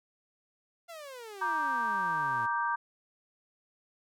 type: exponential sweep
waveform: sawtooth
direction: down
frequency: 698.5 to 110.1 Hz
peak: -39 dBFS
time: 0.88-2.47 s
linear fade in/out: 20 ms
type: chord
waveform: sine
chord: G minor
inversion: first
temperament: just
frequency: 940.8 / 1176 / 1568 Hz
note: Bb5 / D6 / G6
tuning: +16 / +2 / 0 cents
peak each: -31 / -33 / -33 dBFS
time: 1.41-2.76 s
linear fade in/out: 10 ms
effects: none